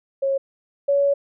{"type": "tone pair in turn", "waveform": "sine", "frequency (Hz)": [545, 562.9], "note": ["C#5", "C#5"], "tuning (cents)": [-29, 26], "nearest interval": "minor second", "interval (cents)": 55, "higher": "second", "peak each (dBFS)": [-18, -15], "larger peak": "second", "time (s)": [[0.22, 0.38], [0.88, 1.14]], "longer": "second", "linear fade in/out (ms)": 10, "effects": []}